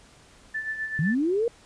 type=tone with tremolo; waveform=sine; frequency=1759 Hz; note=A6; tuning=1 cent flat; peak=-26 dBFS; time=0.54-1.15 s; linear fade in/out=10 ms; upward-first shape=sine; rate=7.8 Hz; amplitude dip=60%
type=linear sweep; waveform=sine; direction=up; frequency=138.4 to 483.7 Hz; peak=-21 dBFS; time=0.99-1.48 s; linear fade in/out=2 ms
effects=pink hiss -54 dBFS RMS until 1.65 s + resampled to 22050 Hz